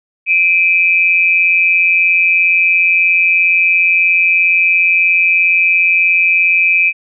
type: tone pair together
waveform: sine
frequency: 2366 / 2543 Hz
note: D7 / D#7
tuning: +12 / +37 cents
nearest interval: minor second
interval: 125 cents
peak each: -11 dBFS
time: 0.26-6.93 s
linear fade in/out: 50 ms
effects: none